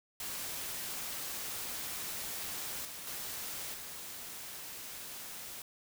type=noise with level steps; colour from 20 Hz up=white; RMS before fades=-40 / -45 / -41 / -45 dBFS; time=0.2-5.62 s; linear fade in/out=2 ms; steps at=2.85 / 3.07 / 3.74 s; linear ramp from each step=2 ms; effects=none